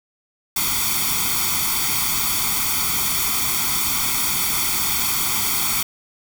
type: noise with comb filter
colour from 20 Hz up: white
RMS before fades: -21 dBFS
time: 0.56-5.83 s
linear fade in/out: 5 ms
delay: 0.88 ms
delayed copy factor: +1
effects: none